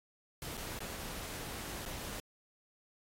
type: noise with dropouts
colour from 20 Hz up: pink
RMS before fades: -43 dBFS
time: 0.42-2.2 s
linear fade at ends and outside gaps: 1 ms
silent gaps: 0.571-0.575 / 0.791-0.804 / 1.853-1.86 s
effects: AAC 48 kbps